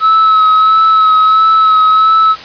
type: tone with vibrato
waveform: triangle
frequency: 1293 Hz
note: E6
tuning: 34 cents flat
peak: -3 dBFS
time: 0-2.36 s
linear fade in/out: 50 ms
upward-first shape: sine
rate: 1.5 Hz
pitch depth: 22 cents each way
effects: white hiss -29 dBFS RMS until 2.44 s + resampled to 11025 Hz